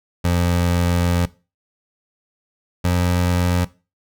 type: tone pair in turn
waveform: 25% pulse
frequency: 87.31 / 88.58 Hz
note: F2 / F2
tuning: 0 / +25 cents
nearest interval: unison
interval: 25 cents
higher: second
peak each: -12 dBFS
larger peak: neither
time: 0.24-1.26 / 2.84-3.65 s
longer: first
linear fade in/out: 10 ms
effects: noise-tail reverb RT60 0.3 s tail -19 dB re dry